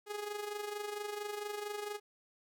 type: tone with amplitude modulation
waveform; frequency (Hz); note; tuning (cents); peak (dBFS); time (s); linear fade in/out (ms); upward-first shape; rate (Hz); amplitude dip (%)
sawtooth; 415.3; G#4; 0; -32; 0.06-2; 50; sine; 24.4; 60
effects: none